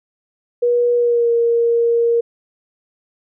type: tone with pitch glide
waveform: sine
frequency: 482 to 467.7 Hz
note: B4 to A#4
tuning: -42 to +6 cents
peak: -12 dBFS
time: 0.62-2.21 s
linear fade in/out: 10 ms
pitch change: -52 cents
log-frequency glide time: 0.95-1.31 s
effects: none